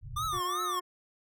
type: low-pass noise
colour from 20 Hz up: white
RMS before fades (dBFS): -41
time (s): 0.01-0.41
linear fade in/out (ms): 50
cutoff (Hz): 140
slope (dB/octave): 96
type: tone with vibrato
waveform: square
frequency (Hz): 1174.7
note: D6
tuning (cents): 0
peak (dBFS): -31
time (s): 0.16-0.8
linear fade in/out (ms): 10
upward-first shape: triangle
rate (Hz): 2.7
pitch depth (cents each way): 200
type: harmonic tone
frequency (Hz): 358.9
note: F4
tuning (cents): +47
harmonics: 1 / 2 / 3 / 4 / 5 / 6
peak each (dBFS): -39 / -48 / -43 / -55 / -48 / -57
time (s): 0.32-0.81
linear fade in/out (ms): 20
effects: none